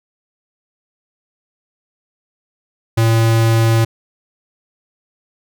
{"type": "tone", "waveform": "square", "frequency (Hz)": 113.6, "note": "A#2", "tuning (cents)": -44, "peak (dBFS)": -11, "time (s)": [2.97, 3.85], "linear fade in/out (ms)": 10, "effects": []}